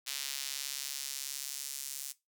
sawtooth tone with high-pass filter sweep, 138.6 Hz, C#3, in tune, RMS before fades -40 dBFS, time 0.06-2.13 s, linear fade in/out 20 ms, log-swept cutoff 3800 to 7300 Hz, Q 0.98, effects noise-tail reverb RT60 0.2 s tail -18 dB re dry

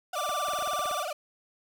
35% pulse tone with vibrato, 659.3 Hz, E5, in tune, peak -30 dBFS, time 0.13-1.13 s, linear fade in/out 5 ms, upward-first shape sine, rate 19 Hz, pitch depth 220 cents each way
square tone, 1174.7 Hz, D6, in tune, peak -31 dBFS, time 0.15-1.04 s, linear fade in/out 20 ms
clicks, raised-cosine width 0.5 ms, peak -25 dBFS, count 10, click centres 0.293 / 0.485 / 0.535 / 0.589 / 0.624 / 0.675 / 0.734 / 0.793 / 0.857 / 0.912 s
effects none

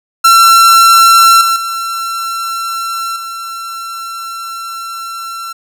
45% pulse tone with level steps, 1352 Hz, E6, 43 cents sharp, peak -3 / -9 / -16 / -21 dBFS, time 0.24-5.53 s, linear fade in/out 10 ms, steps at 1.41 / 1.56 / 3.16 s, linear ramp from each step 2 ms, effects none

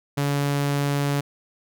sawtooth tone, 142.4 Hz, C#3, 47 cents sharp, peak -17 dBFS, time 0.17-1.21 s, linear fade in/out 10 ms, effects none

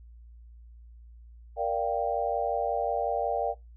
sine chord, G minor seventh, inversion first, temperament equal, 466.2 / 587.3 / 698.5 / 784 Hz, Bb4 / D5 / F5 / G5, 0 / 0 / 0 / 0 cents, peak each -32 / -31 / -31 / -31 dBFS, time 1.56-3.55 s, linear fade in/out 50 ms, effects noise-tail reverb RT60 0.2 s tail -21 dB re dry + added 58 Hz sine -47 dBFS peak until 3.76 s

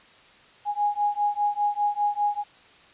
sine beating tone pair, 824 / 829 Hz, G#5 / G#5, -14 / -3 cents, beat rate 5 Hz, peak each -25 dBFS, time 0.65-2.44 s, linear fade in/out 50 ms, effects white hiss -53 dBFS RMS until 2.93 s + resampled to 8000 Hz

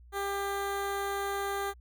15% pulse tone with notch filter, 398 Hz, G4, 26 cents sharp, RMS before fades -33 dBFS, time 0.12-1.74 s, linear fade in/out 50 ms, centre 5000 Hz, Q 1.5, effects added 60 Hz sine -51 dBFS peak until 1.8 s

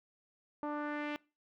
sawtooth tone with low-pass filter sweep, 295.6 Hz, D4, 11 cents sharp, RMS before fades -38 dBFS, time 0.63-1.16 s, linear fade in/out 0 ms, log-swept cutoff 1000 to 2700 Hz, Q 2.3, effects noise-tail reverb RT60 0.3 s tail -23 dB re dry

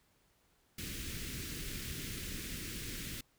pink band-stop noise, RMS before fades -42 dBFS, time 0.78-3.21 s, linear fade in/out 5 ms, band 380 to 1700 Hz, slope 24 dB/octave, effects pink hiss -72 dBFS RMS until 3.38 s

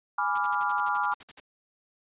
sine chord, G# diminished seventh, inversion none, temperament equal, 830.6 / 987.8 / 1174.7 / 1396.9 Hz, G#5 / B5 / D6 / F6, 0 / 0 / 0 / 0 cents, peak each -30 dBFS, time 0.18-1.14 s, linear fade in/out 5 ms
white noise bursts, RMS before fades -43 dBFS, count 13, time 0.35-1.401 s, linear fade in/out 5 ms, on 31 ms, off 54 ms
effects resampled to 8000 Hz

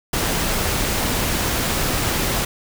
pink noise, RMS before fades -21 dBFS, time 0.13-2.45 s, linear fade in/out 5 ms, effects none

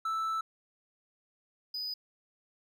triangle tone pair in turn, 1318.5 / 4978 Hz, E6 / D#8, 0 / 0 cents, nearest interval octave + major seventh, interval 2300 cents, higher second, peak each -28 / -33 dBFS, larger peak first, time 0.05-0.41 / 1.74-1.94 s, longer first, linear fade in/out 5 ms, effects none

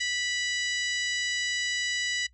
harmonic tone, 983 Hz, B5, 8 cents flat, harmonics 2 / 3 / 4 / 5 / 6 / 7 / 8, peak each -30 / -34 / -36 / -38 / -40 / -41 / -42 dBFS, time 0-2.27 s, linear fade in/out 10 ms, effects noise-tail reverb RT60 0.1 s tail -19 dB re dry + added 60 Hz sine -57 dBFS peak until 2.33 s

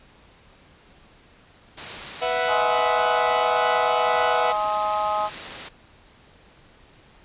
white noise, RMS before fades -33 dBFS, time 1.77-5.69 s, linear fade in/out 10 ms
sawtooth chord, B suspended fourth, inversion none, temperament equal, 493.9 / 659.3 / 740 Hz, B4 / E5 / F#5, 0 / 0 / 0 cents, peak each -22 dBFS, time 2.21-4.53 s, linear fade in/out 20 ms
harmonic tone, 210.1 Hz, G#3, 20 cents sharp, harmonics 3 / 4 / 5 / 6, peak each -28 / -24 / -30 / -27 dBFS, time 2.47-5.3 s, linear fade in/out 50 ms
effects pink hiss -53 dBFS RMS until 7.24 s + resampled to 8000 Hz

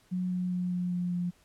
sine tone with pitch steps, 182.1 / 180.95 / 179.8 / 178.66 / 177.53 / 176.41 Hz, F#3 / F#3 / F#3 / F3 / F3 / F3, -27 / -38 / -49 / +40 / +29 / +18 cents, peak -28 dBFS, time 0.11-1.31 s, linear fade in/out 20 ms, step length 200 ms, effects pink hiss -64 dBFS RMS until 1.44 s + low-pass 12000 Hz 12 dB/octave

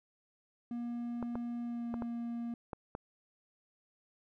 triangle tone with pitch glide, 238 to 235.1 Hz, A#3 to A#3, +36 to +15 cents, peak -34 dBFS, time 0.71-2.54 s, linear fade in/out 2 ms, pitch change -21 cents, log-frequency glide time 1.63-1.92 s
clicks, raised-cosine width 1 ms, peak -25 dBFS, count 6, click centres 1.227 / 1.355 / 1.941 / 2.022 / 2.732 / 2.951 s
effects none

